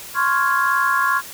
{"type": "chord", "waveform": "sine", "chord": "Db major seventh", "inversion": "third", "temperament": "equal", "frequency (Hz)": [1046.5, 1108.7, 1396.9, 1661.2], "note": ["C6", "Db6", "F6", "Ab6"], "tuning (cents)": [0, 0, 0, 0], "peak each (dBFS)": -21, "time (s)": [0.14, 1.22], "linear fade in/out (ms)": 50, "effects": ["white hiss -36 dBFS RMS until 1.33 s"]}